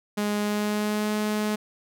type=tone with pitch glide; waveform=sawtooth; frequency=207.7 to 211.9 Hz; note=G#3 to G#3; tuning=0 to +35 cents; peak=-20 dBFS; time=0.17-1.56 s; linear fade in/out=10 ms; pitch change=+35 cents; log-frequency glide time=0.4-1.12 s; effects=none